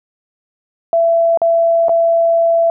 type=tone with dropouts; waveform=sine; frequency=669 Hz; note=E5; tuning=25 cents sharp; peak=-9 dBFS; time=0.93-2.7 s; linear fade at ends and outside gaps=1 ms; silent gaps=1.374-1.417 / 1.884-1.893 s; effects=none